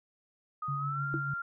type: tone with pitch glide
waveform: sine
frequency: 1244.5 to 1388.9 Hz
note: D#6 to F6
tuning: 0 to -10 cents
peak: -33 dBFS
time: 0.62-1.42 s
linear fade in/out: 5 ms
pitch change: +190 cents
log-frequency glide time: 0.77-1.04 s
type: tone with tremolo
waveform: sine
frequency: 140.5 Hz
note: C#3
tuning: 24 cents sharp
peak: -32 dBFS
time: 0.68-1.34 s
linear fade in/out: 5 ms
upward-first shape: sine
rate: 6.7 Hz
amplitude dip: 40%
type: tone with exponential decay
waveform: sine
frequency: 327.8 Hz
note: E4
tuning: 10 cents flat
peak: -27 dBFS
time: 1.14-1.23 s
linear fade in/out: 0 ms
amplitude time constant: 19 ms
effects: none